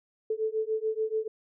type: beating tone pair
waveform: sine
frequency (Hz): 434.7 / 441.6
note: A4 / A4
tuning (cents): -21 / +6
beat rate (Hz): 6.9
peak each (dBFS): -30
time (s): 0.3-1.28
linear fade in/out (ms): 5
effects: none